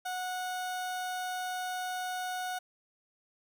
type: tone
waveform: 30% pulse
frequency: 734 Hz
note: F#5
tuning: 14 cents flat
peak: -31 dBFS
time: 0.05-2.59 s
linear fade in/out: 10 ms
effects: none